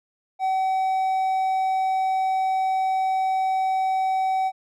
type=tone; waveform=triangle; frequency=760 Hz; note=F#5; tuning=46 cents sharp; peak=-18 dBFS; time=0.39-4.52 s; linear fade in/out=50 ms; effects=none